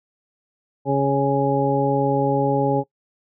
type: harmonic tone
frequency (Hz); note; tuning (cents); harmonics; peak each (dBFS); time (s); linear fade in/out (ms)
138.59; C#3; 0; 1 / 2 / 3 / 4 / 6; -23 / -23 / -23 / -23 / -23; 0.85-2.84; 50
effects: noise-tail reverb RT60 0.1 s tail -20 dB re dry